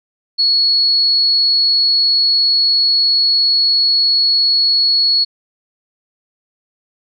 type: tone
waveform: sine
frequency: 4363 Hz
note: C#8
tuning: 28 cents flat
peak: -10 dBFS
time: 0.38-5.25 s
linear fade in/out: 20 ms
effects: none